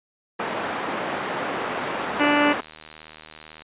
white band-pass noise, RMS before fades -28 dBFS, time 0.39-2.61 s, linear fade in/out 10 ms, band 210 to 1300 Hz, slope 12 dB/octave
click train, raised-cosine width 0.2 ms, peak -23 dBFS, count 157, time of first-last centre 1.62-3.62 s, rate 78 Hz
harmonic tone, 292.4 Hz, D4, 7 cents flat, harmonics 1 / 2 / 3 / 4 / 5 / 6 / 7 / 8 / 9 / 10, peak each -21 / -24 / -26 / -27 / -28 / -29 / -29 / -30 / -31 / -31 dBFS, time 2.19-2.54 s, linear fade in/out 20 ms
effects resampled to 8000 Hz

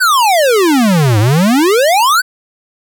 square exponential two-way sweep, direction down then up, 1568 to 100.9 to 1568 Hz, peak -8 dBFS, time 0-2.22 s, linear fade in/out 20 ms, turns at 1.19 s, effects none

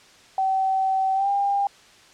sine tone with pitch glide, 766 to 800.8 Hz, G5 to G5, -40 to +37 cents, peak -19 dBFS, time 0.38-1.67 s, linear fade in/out 2 ms, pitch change +77 cents, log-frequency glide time 1.14-1.29 s, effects white hiss -51 dBFS RMS until 2.13 s + low-pass 6000 Hz 12 dB/octave

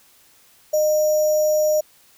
sine tone with sample-and-hold, 611 Hz, D#5, 32 cents flat, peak -15 dBFS, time 0.73-1.81 s, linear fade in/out 10 ms, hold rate 6300 Hz, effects white hiss -54 dBFS RMS until 2.17 s

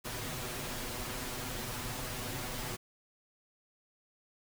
pink noise with comb filter, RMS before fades -39 dBFS, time 0.04-2.77 s, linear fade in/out 20 ms, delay 8 ms, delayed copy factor +0.65, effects none

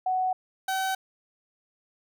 sine / 30% pulse tone pair in turn, 744 / 763.2 Hz, F#5 / G5, +9 / -47 cents, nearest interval unison, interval 44 cents, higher second, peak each -23 dBFS, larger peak neither, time 0.06-0.33 / 0.68-0.95 s, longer neither, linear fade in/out 5 ms, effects none

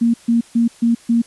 sine tone bursts, 233.1 Hz, A#3, in tune, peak -11 dBFS, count 5, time 0.01-1.22 s, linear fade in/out 10 ms, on 130 ms, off 140 ms, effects white hiss -46 dBFS RMS until 1.26 s + resampled to 24000 Hz

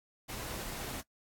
pink noise, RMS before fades -41 dBFS, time 0.28-1.02 s, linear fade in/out 20 ms, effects noise-tail reverb RT60 0.1 s tail -20 dB re dry + AAC 64 kbps

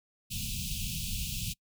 pink band-stop noise, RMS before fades -35 dBFS, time 0.3-1.54 s, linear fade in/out 20 ms, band 220 to 2500 Hz, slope 96 dB/octave, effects noise-tail reverb RT60 0.1 s tail -25 dB re dry

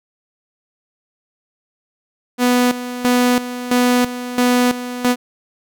sawtooth tone with tremolo, 246.9 Hz, B3, in tune, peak -8 dBFS, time 2.38-5.16 s, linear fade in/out 50 ms, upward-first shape square, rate 1.5 Hz, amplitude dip 75%, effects none

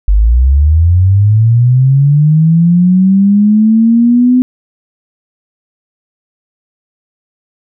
sine linear sweep, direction up, 47.39 to 254.5 Hz, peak -4 dBFS, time 0.08-4.42 s, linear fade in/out 0 ms, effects none

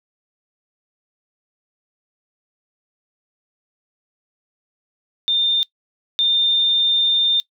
sine tone pair in turn, 3611 / 3611 Hz, A7 / A7, +44 / +44 cents, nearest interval unison, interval 0 cents, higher neither, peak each -15 / -14 dBFS, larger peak second, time 5.28-5.63 / 6.19-7.4 s, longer second, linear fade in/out 0 ms, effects noise-tail reverb RT60 0.1 s tail -21 dB re dry

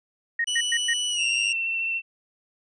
sine tone bursts, 1864.7 Hz, A#6, in tune, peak -21 dBFS, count 4, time 0.39-0.936 s, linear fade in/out 5 ms, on 54 ms, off 110 ms
sawtooth tone with pitch glide, 2960 to 2813 Hz, F#7 to F7, 0 to +12 cents, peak -21 dBFS, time 0.47-1.53 s, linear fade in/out 10 ms, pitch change -88 cents, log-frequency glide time 1.09-1.26 s
sine tone with vibrato, 2697 Hz, E7, 39 cents sharp, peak -24 dBFS, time 1.16-2.02 s, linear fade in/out 50 ms, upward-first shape triangle, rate 14 Hz, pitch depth 17 cents each way
effects resampled to 22050 Hz

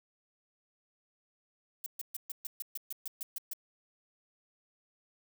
violet noise bursts, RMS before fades -38 dBFS, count 12, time 1.84-3.534 s, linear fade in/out 2 ms, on 22 ms, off 130 ms, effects none

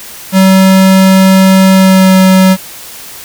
square tone with pitch glide, 190.2 to 188.34 Hz, F#3 to F#3, +48 to +31 cents, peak -3 dBFS, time 0.32-2.57 s, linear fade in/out 50 ms, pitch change -17 cents, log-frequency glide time 1.73-2.16 s, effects white hiss -28 dBFS RMS until 3.24 s

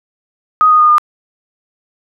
sine tone with pitch steps, 1251 / 1238.1 / 1225.3 / 1212.6 Hz, D#6 / D#6 / D#6 / D#6, +9 / -9 / -27 / -45 cents, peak -5 dBFS, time 0.61-0.982 s, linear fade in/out 0 ms, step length 93 ms, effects none

